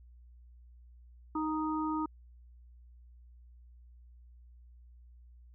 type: harmonic tone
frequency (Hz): 311.1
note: D#4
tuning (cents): 0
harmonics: 1 / 3 / 4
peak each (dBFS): -32 / -37 / -38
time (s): 1.35-2.06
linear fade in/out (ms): 5
effects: added 60 Hz sine -53 dBFS peak until 5.54 s